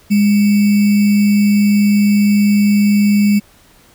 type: tone with sample-and-hold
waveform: sine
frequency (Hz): 205.4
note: G#3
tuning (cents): -19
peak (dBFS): -8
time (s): 0.1-3.4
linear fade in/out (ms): 20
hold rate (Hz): 2450
effects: pink hiss -48 dBFS RMS until 3.94 s